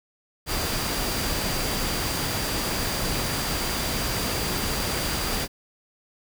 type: tone in noise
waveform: sine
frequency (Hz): 4739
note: D8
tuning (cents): +15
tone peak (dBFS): -35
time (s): 0.46-5.48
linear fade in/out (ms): 50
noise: pink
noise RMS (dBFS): -27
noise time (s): 0.46-5.48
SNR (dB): -11
effects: none